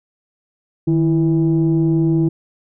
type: tone pair together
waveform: sine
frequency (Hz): 155.56 / 329.6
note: D#3 / E4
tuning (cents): 0 / 0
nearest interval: octave + minor second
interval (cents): 1300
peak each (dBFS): -14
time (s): 0.87-2.29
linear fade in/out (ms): 10
effects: tanh soft clip ceiling -8 dBFS